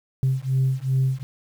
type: beating tone pair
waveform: sine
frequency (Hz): 130.81 / 133.41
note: C3 / C3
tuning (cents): 0 / +34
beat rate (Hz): 2.6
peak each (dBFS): -21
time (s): 0.23-1.23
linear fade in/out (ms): 0
effects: tanh soft clip ceiling -14 dBFS + 8-bit